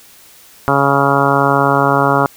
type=harmonic tone; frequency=139.4 Hz; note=C#3; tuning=10 cents sharp; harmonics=1 / 2 / 3 / 4 / 5 / 6 / 7 / 8 / 9 / 10; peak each=-19 / -19 / -19 / -19 / -19 / -19 / -19 / -19 / -19 / -19 dBFS; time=0.68-2.26 s; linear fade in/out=0 ms; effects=white hiss -43 dBFS RMS until 2.36 s